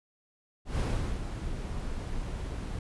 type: noise with ADSR envelope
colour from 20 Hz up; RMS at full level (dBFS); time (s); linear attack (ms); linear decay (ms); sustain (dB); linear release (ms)
brown; -27; 0.65-2.79; 140; 410; -8; 3
effects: resampled to 24000 Hz